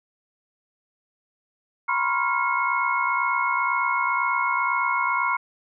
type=tone cluster; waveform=sine; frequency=960 / 1022 / 1090 / 1397 / 2179 Hz; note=B5 / C6 / C#6 / F6 / C#7; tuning=-49 / -41 / -29 / 0 / -30 cents; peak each=-27 dBFS; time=1.88-5.37 s; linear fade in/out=10 ms; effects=none